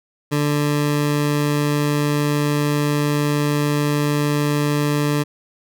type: tone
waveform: 20% pulse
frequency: 146.83 Hz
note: D3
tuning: in tune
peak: -12 dBFS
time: 0.31-5.24 s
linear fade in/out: 20 ms
effects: none